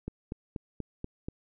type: click train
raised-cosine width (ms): 3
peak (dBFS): -22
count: 6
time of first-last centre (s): 0.08-1.285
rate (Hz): 4.15
effects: none